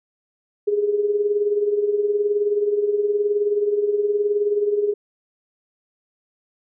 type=tone with tremolo; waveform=sine; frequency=412.9 Hz; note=G#4; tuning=10 cents flat; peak=-14 dBFS; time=0.67-4.94 s; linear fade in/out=10 ms; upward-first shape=triangle; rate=19 Hz; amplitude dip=70%; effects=none